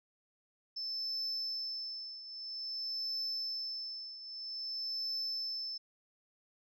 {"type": "tone with tremolo", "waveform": "sine", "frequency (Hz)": 5274, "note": "E8", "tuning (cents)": 0, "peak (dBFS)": -32, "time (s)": [0.76, 5.78], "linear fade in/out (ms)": 10, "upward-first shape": "triangle", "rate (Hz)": 0.51, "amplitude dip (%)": 80, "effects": ["tanh soft clip ceiling -32 dBFS"]}